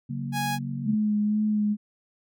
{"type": "chord", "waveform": "sine", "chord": "F# major", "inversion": "second", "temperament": "equal", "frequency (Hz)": [138.59, 185, 233.1], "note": ["C#3", "F#3", "A#3"], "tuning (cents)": [0, 0, 0], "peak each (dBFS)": [-31, -37, -33], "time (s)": [0.09, 0.95], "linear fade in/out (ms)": 10}
{"type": "tone", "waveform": "sawtooth", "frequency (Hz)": 829, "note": "G#5", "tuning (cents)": -3, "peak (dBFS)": -23, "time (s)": [0.32, 0.59], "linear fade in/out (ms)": 50}
{"type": "tone with vibrato", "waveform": "sine", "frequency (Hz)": 211.1, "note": "G#3", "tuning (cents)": 29, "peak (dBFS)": -21, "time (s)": [0.84, 1.77], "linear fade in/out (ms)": 50, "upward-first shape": "sine", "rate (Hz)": 2.1, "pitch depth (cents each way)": 20}
{"effects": []}